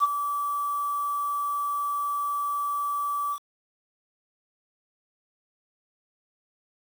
sine tone with ADSR envelope, 1156 Hz, D6, 28 cents flat, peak -14 dBFS, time 0-3.39 s, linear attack 37 ms, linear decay 24 ms, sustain -11 dB, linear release 69 ms, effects tanh soft clip ceiling -12 dBFS + 7-bit

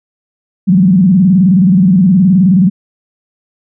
sine tone with vibrato, 185.3 Hz, F#3, 3 cents sharp, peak -4 dBFS, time 0.67-2.7 s, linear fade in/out 20 ms, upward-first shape square, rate 19 Hz, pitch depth 130 cents each way, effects none

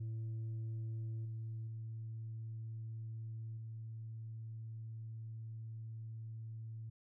sine tone with level steps, 112 Hz, A2, 31 cents sharp, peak -36 / -39 / -41 / -43 dBFS, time 0-6.9 s, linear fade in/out 10 ms, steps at 1.25 / 1.67 / 3.57 s, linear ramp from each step 5 ms, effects tanh soft clip ceiling -38 dBFS

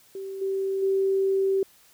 sine tone with level steps, 387.2 Hz, G4, 21 cents flat, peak -32 / -24 / -20 dBFS, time 0.15-1.63 s, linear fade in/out 2 ms, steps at 0.41 / 0.82 s, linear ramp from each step 10 ms, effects white hiss -57 dBFS RMS until 1.93 s

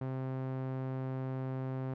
sawtooth tone with low-pass filter, 131.2 Hz, C3, 5 cents sharp, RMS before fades -37 dBFS, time 0.01-1.94 s, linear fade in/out 5 ms, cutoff 1200 Hz, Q 0.57, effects none

